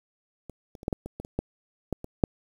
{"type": "clicks", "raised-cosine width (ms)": 2, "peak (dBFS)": [-26, -30, -30, -12, -13, -23, -22, -28, -13, -14, -23, -6], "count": 12, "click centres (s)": [0.497, 0.752, 0.831, 0.881, 0.928, 1.06, 1.2, 1.249, 1.39, 1.927, 2.044, 2.238], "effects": ["8-bit"]}